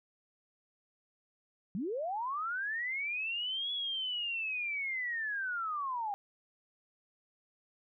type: linear two-way sweep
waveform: sine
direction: up then down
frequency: 166.6 to 3400 to 786 Hz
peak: -33 dBFS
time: 1.75-6.14 s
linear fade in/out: 0 ms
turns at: 3.72 s
effects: none